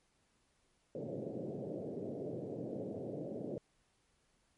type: band-pass noise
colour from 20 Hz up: white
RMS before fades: -42 dBFS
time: 0.95-3.58 s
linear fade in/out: 0 ms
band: 110 to 580 Hz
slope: 48 dB/octave
effects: pink hiss -75 dBFS RMS until 4.57 s + MP3 48 kbps